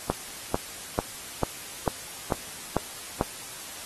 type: click train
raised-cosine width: 1 ms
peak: -9 dBFS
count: 8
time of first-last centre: 0.1-3.211 s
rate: 2.25 Hz
effects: white hiss -40 dBFS RMS until 3.85 s + AAC 32 kbps